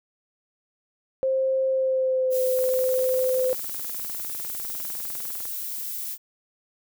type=tone with pitch glide; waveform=sine; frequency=528 to 513.9 Hz; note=C5 to C5; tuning=+16 to -31 cents; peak=-20 dBFS; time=1.23-3.53 s; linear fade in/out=0 ms; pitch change=-47 cents; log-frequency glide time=1.68-2.4 s
type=noise; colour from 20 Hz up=violet; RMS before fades=-32 dBFS; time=2.3-6.18 s; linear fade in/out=50 ms
type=click train; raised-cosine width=0.5 ms; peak=-27 dBFS; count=58; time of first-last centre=2.59-5.454 s; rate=19.9 Hz
effects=none